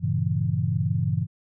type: chord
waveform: sine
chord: G diminished seventh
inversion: none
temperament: equal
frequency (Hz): 98 / 116.54 / 138.59 / 164.81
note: G2 / Bb2 / Db3 / Fb3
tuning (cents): 0 / 0 / 0 / 0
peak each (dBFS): -27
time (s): 0-1.27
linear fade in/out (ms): 50
effects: none